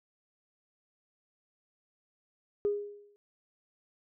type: tone with exponential decay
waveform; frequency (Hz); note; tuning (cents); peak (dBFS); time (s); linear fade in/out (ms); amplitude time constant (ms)
sine; 410.3; G#4; -21; -23; 2.65-3.16; 0; 110
effects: tanh soft clip ceiling -19 dBFS